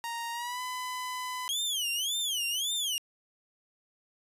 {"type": "tone with pitch glide", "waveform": "sawtooth", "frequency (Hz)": [932.3, 1005], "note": ["A#5", "B5"], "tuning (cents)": [0, 30], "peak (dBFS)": -30, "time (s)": [0.04, 1.48], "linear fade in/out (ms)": 0, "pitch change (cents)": 130, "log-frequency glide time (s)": [0.32, 0.61]}
{"type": "tone with vibrato", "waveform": "sawtooth", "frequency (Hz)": 3160, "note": "G7", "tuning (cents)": 13, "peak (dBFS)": -26, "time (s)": [1.49, 2.98], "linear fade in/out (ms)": 0, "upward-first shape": "sine", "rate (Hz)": 1.8, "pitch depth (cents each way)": 230}
{"effects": ["resampled to 32000 Hz"]}